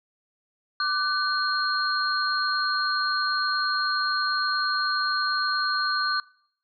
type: tone cluster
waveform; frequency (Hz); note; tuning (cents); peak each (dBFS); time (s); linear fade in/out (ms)
sine; 1176 / 1505 / 4228; D6 / F#6 / C8; +2 / +29 / +17; -27; 0.8-6.2; 2
effects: noise-tail reverb RT60 0.7 s tail -24 dB re dry